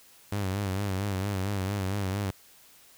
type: tone with vibrato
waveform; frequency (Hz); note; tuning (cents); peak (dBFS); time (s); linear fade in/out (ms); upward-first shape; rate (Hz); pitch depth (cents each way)
sawtooth; 98; G2; 0; -24; 0.32-2.31; 5; sine; 4.4; 84
effects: white hiss -56 dBFS RMS until 2.97 s